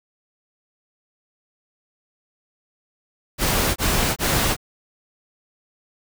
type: noise bursts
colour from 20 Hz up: pink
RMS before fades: -20 dBFS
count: 3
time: 3.38-4.566 s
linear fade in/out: 50 ms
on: 380 ms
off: 23 ms
effects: none